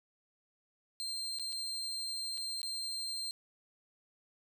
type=tone with dropouts; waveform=35% pulse; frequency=4164 Hz; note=C8; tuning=9 cents flat; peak=-35 dBFS; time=1-3.31 s; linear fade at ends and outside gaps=0 ms; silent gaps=1.387-1.396 / 1.523-1.527 / 2.374-2.378 / 2.617-2.63 s; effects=none